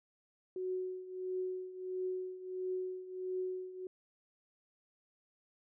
sine tone with tremolo, 370 Hz, F#4, in tune, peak -33 dBFS, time 0.56-3.87 s, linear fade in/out 2 ms, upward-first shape triangle, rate 1.5 Hz, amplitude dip 80%, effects none

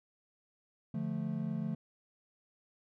triangle chord, D minor, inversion none, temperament equal, 146.83 / 174.61 / 220 Hz, D3 / F3 / A3, 0 / 0 / 0 cents, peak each -37 / -36 / -35 dBFS, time 0.94-1.75 s, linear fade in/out 5 ms, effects none

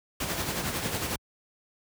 pink noise with tremolo, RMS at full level -29 dBFS, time 0.2-1.16 s, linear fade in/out 5 ms, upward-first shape sine, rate 11 Hz, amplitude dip 45%, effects high-pass 60 Hz 12 dB/octave

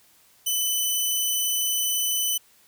10% pulse tone, 3006 Hz, F#7, 27 cents sharp, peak -14 dBFS, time 0.46-2.38 s, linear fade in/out 10 ms, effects white hiss -58 dBFS RMS until 2.67 s

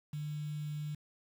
sine tone with quantisation, 149.7 Hz, D3, 33 cents sharp, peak -36 dBFS, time 0.13-0.95 s, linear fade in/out 5 ms, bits 9, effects none

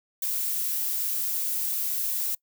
violet noise with high-pass filter sweep, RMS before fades -28 dBFS, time 0.22-2.35 s, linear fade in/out 5 ms, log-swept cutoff 540 to 360 Hz, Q 1.9, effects noise-tail reverb RT60 0.1 s tail -24 dB re dry

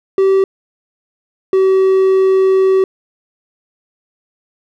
triangle tone pair in turn, 386 / 381.1 Hz, G4 / G4, -27 / -49 cents, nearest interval unison, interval 22 cents, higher first, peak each -6 dBFS, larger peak neither, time 0.18-0.44 / 1.53-2.84 s, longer second, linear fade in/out 2 ms, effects none

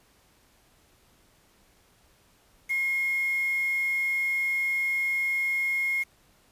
sine tone with quantisation, 2150 Hz, C7, 47 cents sharp, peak -24 dBFS, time 2.69-6.04 s, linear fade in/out 20 ms, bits 7, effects pink hiss -62 dBFS RMS until 6.51 s + resampled to 32000 Hz

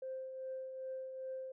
sine tone with tremolo, 523.3 Hz, C5, in tune, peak -38 dBFS, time 0.02-1.52 s, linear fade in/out 5 ms, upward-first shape triangle, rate 2.5 Hz, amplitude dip 50%, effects tanh soft clip ceiling -35 dBFS

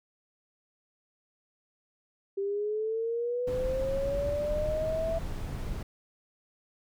sine linear sweep, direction up, 391.3 to 663 Hz, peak -28 dBFS, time 2.37-5.19 s, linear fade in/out 10 ms
brown noise, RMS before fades -35 dBFS, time 3.47-5.83 s, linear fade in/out 5 ms
effects none

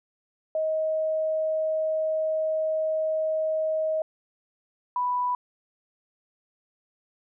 sine tone pair in turn, 630 / 988.1 Hz, D#5 / B5, +21 / +1 cents, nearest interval minor sixth, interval 780 cents, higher second, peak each -23 dBFS, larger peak neither, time 0.55-4.02 / 4.96-5.35 s, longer first, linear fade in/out 2 ms, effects none

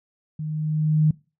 sine tone with level ramp, 154.3 Hz, D#3, 14 cents flat, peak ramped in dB -27 to -13 dBFS, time 0.39-1.11 s, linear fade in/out 5 ms, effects noise-tail reverb RT60 0.3 s tail -22 dB re dry

